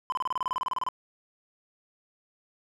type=tone bursts; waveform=triangle; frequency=1019 Hz; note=C6; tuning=46 cents flat; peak=-24 dBFS; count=16; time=0.1-0.887 s; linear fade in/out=0 ms; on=22 ms; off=29 ms; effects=none